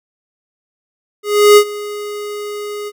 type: tone with ADSR envelope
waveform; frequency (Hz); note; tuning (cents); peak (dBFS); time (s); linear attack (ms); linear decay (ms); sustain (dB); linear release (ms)
square; 414.9; G#4; -2; -3; 1.23-2.92; 340; 69; -20; 44
effects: none